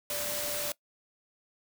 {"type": "tone in noise", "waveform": "sine", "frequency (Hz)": 587, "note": "D5", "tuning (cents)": -1, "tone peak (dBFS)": -38, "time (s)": [0.1, 0.72], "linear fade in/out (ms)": 2, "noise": "white", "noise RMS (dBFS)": -34, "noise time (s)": [0.1, 0.72], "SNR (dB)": -7, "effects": ["noise-tail reverb RT60 0.1 s tail -21 dB re dry"]}